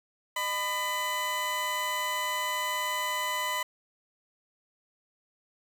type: tone pair together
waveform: 20% pulse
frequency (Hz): 609 / 1000.9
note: D#5 / B5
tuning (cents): -37 / +23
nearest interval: major sixth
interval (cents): 860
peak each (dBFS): -33 / -24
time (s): 0.36-3.63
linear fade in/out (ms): 5
effects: none